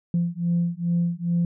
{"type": "beating tone pair", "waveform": "sine", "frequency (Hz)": [170.7, 173.1], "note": ["F3", "F3"], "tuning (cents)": [-39, -15], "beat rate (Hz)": 2.4, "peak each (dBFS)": -23, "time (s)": [0.14, 1.45], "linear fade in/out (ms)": 2, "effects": ["tanh soft clip ceiling -15 dBFS"]}